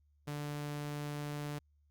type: tone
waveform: sawtooth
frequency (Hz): 146.83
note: D3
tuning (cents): 0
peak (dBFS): -34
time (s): 0.27-1.59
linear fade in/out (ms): 10
effects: added 73 Hz sine -67 dBFS peak until 1.9 s + Opus 48 kbps